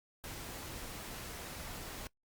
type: noise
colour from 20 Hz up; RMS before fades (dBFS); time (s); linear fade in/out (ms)
pink; -45; 0.24-2.07; 0
effects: noise-tail reverb RT60 0.1 s tail -22 dB re dry + Opus 48 kbps